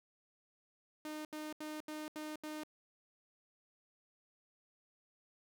sawtooth tone bursts, 306.2 Hz, D#4, 28 cents flat, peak -38 dBFS, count 6, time 1.05-2.635 s, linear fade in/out 2 ms, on 200 ms, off 77 ms, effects none

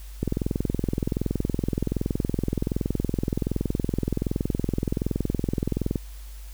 click train, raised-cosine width 3 ms, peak -11 dBFS, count 123, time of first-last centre 0.23-5.958 s, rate 21.3 Hz, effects added 50 Hz sine -37 dBFS peak until 6.53 s + white hiss -51 dBFS RMS until 6.53 s

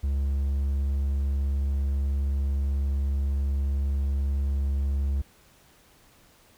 triangle tone, 69.3 Hz, C#2, in tune, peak -21 dBFS, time 0.03-5.22 s, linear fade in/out 10 ms, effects pink hiss -58 dBFS RMS until 6.57 s

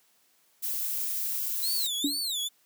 violet noise, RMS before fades -31 dBFS, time 0.62-1.88 s, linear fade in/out 20 ms
sawtooth tone with vibrato, 3901 Hz, B7, 22 cents flat, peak -26 dBFS, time 1.62-2.49 s, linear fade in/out 20 ms, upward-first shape sine, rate 2.2 Hz, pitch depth 260 cents each way
sine tone with exponential decay, 286.2 Hz, D4, 45 cents flat, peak -21 dBFS, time 2.04-2.21 s, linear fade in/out 5 ms, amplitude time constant 35 ms
effects white hiss -66 dBFS RMS until 2.65 s + high-pass 150 Hz 12 dB/octave

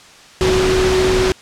sine tone in noise, 373 Hz, F#4, 14 cents sharp, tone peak -13 dBFS, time 0.41-1.32 s, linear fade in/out 0 ms, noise pink, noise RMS -18 dBFS, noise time 0.41-1.32 s, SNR +2 dB, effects white hiss -42 dBFS RMS until 1.41 s + low-pass 6000 Hz 12 dB/octave

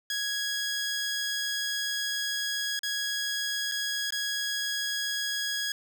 15% pulse tone with dropouts, 1661.2 Hz, G#6, in tune, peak -22 dBFS, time 0.1-5.72 s, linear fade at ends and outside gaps 2 ms, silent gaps 2.792-2.832 / 3.715-3.719 / 4.106-4.123 s, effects none

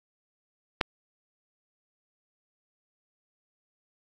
clicks, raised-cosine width 0.3 ms, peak -28 / -6 dBFS, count 2, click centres 0.809 / 0.812 s, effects none

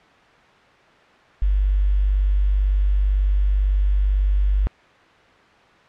sine tone with quantisation, 49 Hz, G1, in tune, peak -15 dBFS, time 1.42-4.67 s, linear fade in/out 0 ms, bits 7, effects white hiss -50 dBFS RMS until 5.88 s + low-pass 2000 Hz 12 dB/octave

